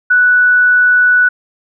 sine tone, 1480 Hz, F#6, in tune, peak -6 dBFS, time 0.1-1.29 s, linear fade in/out 10 ms, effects none

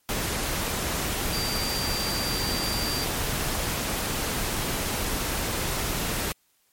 sine tone in noise, 4708 Hz, D8, 3 cents sharp, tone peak -30 dBFS, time 1.33-3.04 s, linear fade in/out 0 ms, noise pink, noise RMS -28 dBFS, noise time 0.09-6.32 s, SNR -5 dB, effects white hiss -67 dBFS RMS until 6.72 s + MP3 64 kbps

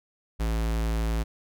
square tone, 55.5 Hz, A1, 16 cents sharp, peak -25 dBFS, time 0.39-1.24 s, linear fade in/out 20 ms, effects none

